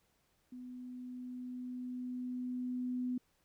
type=tone with level ramp; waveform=sine; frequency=250 Hz; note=B3; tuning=21 cents sharp; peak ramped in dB=-45 to -33 dBFS; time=0.52-3.18 s; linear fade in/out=5 ms; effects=pink hiss -75 dBFS RMS until 3.44 s